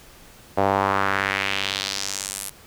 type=tone with band-pass filter sweep; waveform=sawtooth; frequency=98 Hz; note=G2; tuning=in tune; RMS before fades=-24 dBFS; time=0.57-2.5 s; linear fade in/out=10 ms; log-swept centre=670 to 11000 Hz; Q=2; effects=pink hiss -48 dBFS RMS until 2.66 s

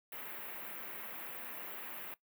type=band-stop noise; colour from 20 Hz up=white; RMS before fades=-45 dBFS; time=0.12-2.14 s; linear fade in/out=2 ms; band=2600 to 14000 Hz; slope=24 dB/octave; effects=noise-tail reverb RT60 0.1 s tail -17 dB re dry + high-pass 200 Hz 12 dB/octave

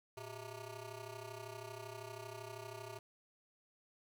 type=ring-modulated tone; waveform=15% pulse; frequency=259.3 Hz; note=C4; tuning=15 cents flat; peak=-37 dBFS; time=0.17-2.99 s; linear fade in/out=2 ms; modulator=146 Hz; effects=none

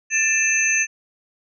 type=tone cluster; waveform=sine; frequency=1775 / 2395 / 2632 / 6260 Hz; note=A6 / D7 / E7 / G8; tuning=+15 / +33 / -3 / -3 cents; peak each=-23 / -27 / -20 / -21 dBFS; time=0.1-0.87 s; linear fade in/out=50 ms; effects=none

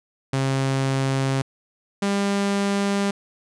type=tone pair in turn; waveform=sawtooth; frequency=134.5 / 199.82 Hz; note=C3 / G3; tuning=+48 / +33 cents; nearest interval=perfect fifth; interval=685 cents; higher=second; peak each=-16 dBFS; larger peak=neither; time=0.33-1.42 / 2.02-3.11 s; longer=neither; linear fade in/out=5 ms; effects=resampled to 22050 Hz

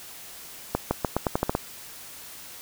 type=accelerating click train; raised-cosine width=1 ms; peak=-8 dBFS; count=9; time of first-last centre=0.75-1.551 s; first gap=160 ms; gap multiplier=0.86; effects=white hiss -43 dBFS RMS until 2.61 s

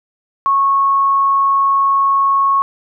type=tone; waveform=sine; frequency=1100 Hz; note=C#6; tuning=14 cents flat; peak=-10 dBFS; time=0.46-2.62 s; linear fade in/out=0 ms; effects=none

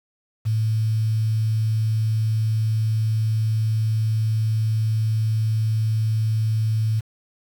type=tone with quantisation; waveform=sine; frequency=110 Hz; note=A2; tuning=in tune; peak=-18 dBFS; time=0.45-7.01 s; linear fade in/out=20 ms; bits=7; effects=none

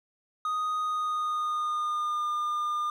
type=tone with pitch glide; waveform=triangle; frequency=1244.5 to 1207 Hz; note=D#6 to D6; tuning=0 to +47 cents; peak=-25 dBFS; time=0.45-2.9 s; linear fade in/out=2 ms; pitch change=-53 cents; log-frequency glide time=0.79-2.29 s; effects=none

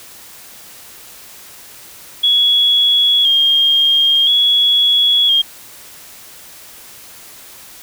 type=tone with vibrato; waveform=sine; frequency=3291 Hz; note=G#7; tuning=16 cents flat; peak=-9 dBFS; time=2.23-5.42 s; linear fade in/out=10 ms; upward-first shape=square; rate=0.49 Hz; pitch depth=36 cents each way; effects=white hiss -38 dBFS RMS until 7.82 s

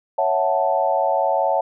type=chord; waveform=sine; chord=F# minor seventh; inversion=second; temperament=equal; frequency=554.4 / 659.3 / 740 / 880 Hz; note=C#5 / E5 / F#5 / A5; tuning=0 / 0 / 0 / 0 cents; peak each=-22 dBFS; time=0.18-1.61 s; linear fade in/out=5 ms; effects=none

